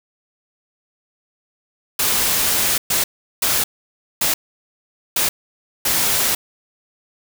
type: noise bursts at uneven times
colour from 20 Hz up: white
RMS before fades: -18 dBFS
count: 6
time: 1.99-2.78 / 2.9-3.04 / 3.42-3.64 / 4.21-4.34 / 5.16-5.29 / 5.85-6.35 s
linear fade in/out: 5 ms
effects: none